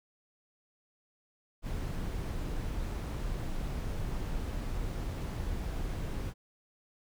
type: noise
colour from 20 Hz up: brown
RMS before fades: -35 dBFS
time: 1.62-6.34 s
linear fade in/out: 50 ms
effects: none